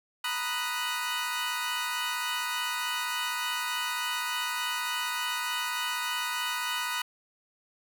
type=chord; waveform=20% pulse; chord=B major seventh; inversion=third; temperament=equal; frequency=932.3 / 987.8 / 1244.5 / 1480 Hz; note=A#5 / B5 / D#6 / F#6; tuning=0 / 0 / 0 / 0 cents; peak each=-34 / -30 / -30 / -29 dBFS; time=0.24-7.02 s; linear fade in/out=5 ms; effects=none